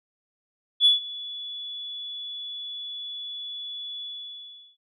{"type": "tone with ADSR envelope", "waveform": "sine", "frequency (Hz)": 3424, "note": "A7", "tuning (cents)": -48, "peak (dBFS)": -12, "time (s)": [0.8, 4.77], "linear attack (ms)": 55, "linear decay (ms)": 140, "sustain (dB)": -21, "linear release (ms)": 750, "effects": ["noise-tail reverb RT60 0.1 s tail -24 dB re dry", "tanh soft clip ceiling -8 dBFS"]}